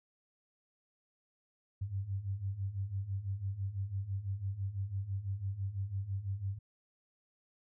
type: beating tone pair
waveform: sine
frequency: 94.2 / 100.2 Hz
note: F#2 / G2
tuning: +32 / +38 cents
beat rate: 6 Hz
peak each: -40 / -36 dBFS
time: 1.81-6.59 s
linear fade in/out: 10 ms
effects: none